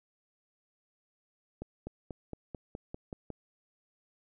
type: accelerating click train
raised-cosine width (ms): 2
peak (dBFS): -26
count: 9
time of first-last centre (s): 1.62-3.303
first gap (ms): 250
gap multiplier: 0.95
effects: none